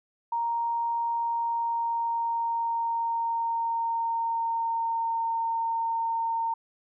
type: tone with pitch glide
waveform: sine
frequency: 932.3 to 914.7 Hz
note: A#5 to A#5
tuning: 0 to -33 cents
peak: -25 dBFS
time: 0.32-6.54 s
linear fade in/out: 5 ms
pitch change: -33 cents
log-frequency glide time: 1.04-5.29 s
effects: none